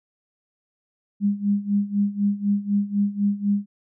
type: tone with tremolo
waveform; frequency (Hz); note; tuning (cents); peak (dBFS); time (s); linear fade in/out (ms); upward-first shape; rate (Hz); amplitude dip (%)
sine; 202.8; G#3; -41; -16; 1.2-3.66; 50; sine; 4; 85
effects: none